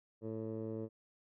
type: tone with low-pass filter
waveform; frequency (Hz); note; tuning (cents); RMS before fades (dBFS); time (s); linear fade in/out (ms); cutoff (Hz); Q
15% pulse; 110.8; A2; +13; -41; 0.21-0.89; 50; 510; 2.4
effects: none